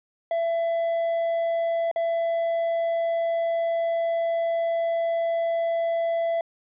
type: tone with dropouts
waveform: triangle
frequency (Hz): 669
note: E5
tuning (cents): +25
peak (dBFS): -20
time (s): 0.31-6.41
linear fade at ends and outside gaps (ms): 2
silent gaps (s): 1.914-1.96
effects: resampled to 8000 Hz